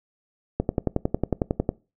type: click train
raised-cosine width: 2 ms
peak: -8 dBFS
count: 13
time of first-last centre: 0.6-1.691 s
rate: 11 Hz
effects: noise-tail reverb RT60 0.3 s tail -22 dB re dry